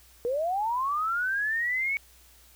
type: linear sweep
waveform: sine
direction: up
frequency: 460.7 to 2245 Hz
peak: -25 dBFS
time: 0.25-1.97 s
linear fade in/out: 0 ms
effects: added 60 Hz sine -58 dBFS peak until 2.55 s + white hiss -57 dBFS RMS until 2.55 s